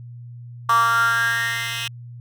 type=tone with high-pass filter sweep; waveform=10% pulse; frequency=231 Hz; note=A#3; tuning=16 cents flat; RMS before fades=-20 dBFS; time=0.69-1.88 s; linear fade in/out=5 ms; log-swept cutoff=1100 to 2500 Hz; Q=7.8; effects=added 120 Hz sine -35 dBFS peak until 2.2 s